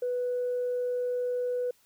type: tone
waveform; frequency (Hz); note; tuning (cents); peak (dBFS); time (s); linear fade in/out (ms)
sine; 493.9; B4; 0; -26; 0.02-1.71; 5
effects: tanh soft clip ceiling -23 dBFS + white hiss -65 dBFS RMS until 1.85 s